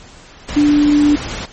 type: tone in noise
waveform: sine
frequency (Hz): 293.7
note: D4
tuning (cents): 0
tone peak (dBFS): -8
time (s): 0.56-1.16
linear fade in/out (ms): 10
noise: pink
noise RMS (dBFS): -25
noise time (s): 0.48-1.46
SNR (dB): +14
effects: pink hiss -40 dBFS RMS until 1.52 s + MP3 32 kbps